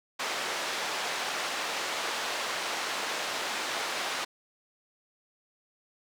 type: band-pass noise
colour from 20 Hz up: pink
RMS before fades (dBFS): -33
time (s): 0.19-4.25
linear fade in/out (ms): 10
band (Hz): 620 to 5700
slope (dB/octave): 12
effects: none